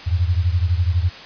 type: beating tone pair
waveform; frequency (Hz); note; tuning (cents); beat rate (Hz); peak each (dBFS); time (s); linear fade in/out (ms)
sine; 83.9 / 95.9; E2 / G2; +31 / -37; 12; -17 / -20; 0.06-1.1; 20
effects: white hiss -37 dBFS RMS until 1.25 s + resampled to 11025 Hz